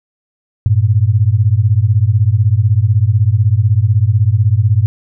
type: beating tone pair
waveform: sine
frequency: 98 / 114 Hz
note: G2 / A#2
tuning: 0 / -38 cents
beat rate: 16 Hz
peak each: -11 dBFS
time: 0.66-4.86 s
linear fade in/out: 0 ms
effects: none